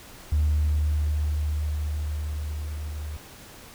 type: tone with level ramp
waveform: sine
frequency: 75.4 Hz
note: D2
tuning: 46 cents sharp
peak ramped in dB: -17 to -31 dBFS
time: 0.32-3.17 s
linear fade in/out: 5 ms
effects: tanh soft clip ceiling -16 dBFS + pink hiss -46 dBFS RMS until 3.74 s